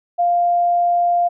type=tone; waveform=sine; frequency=698.5 Hz; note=F5; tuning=in tune; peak=-13 dBFS; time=0.18-1.29 s; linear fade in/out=20 ms; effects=none